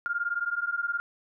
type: beating tone pair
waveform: sine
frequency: 1396.9 / 1415.9 Hz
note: F6 / F6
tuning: 0 / +23 cents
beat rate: 19 Hz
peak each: -30 dBFS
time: 0.06-1 s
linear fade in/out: 0 ms
effects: none